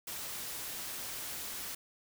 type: noise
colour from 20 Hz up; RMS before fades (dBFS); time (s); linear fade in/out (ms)
white; -41; 0.07-1.75; 5
effects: none